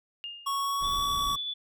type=tone with exponential decay; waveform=sine; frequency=2826 Hz; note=F7; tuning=20 cents sharp; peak=-33 dBFS; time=0.24-0.8 s; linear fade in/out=0 ms; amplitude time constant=120 ms
type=tone with pitch glide; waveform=square; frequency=1108.7 to 1132.7 Hz; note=C#6 to C#6; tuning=0 to +37 cents; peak=-28 dBFS; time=0.46-1.36 s; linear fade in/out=10 ms; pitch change=+37 cents; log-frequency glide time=0.6-1.06 s
type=noise; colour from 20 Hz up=brown; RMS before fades=-40 dBFS; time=0.8-1.37 s; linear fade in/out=20 ms
type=tone with tremolo; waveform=sine; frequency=3463 Hz; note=A7; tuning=28 cents flat; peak=-30 dBFS; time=0.83-1.54 s; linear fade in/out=10 ms; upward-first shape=sine; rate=11 Hz; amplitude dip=25%
effects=none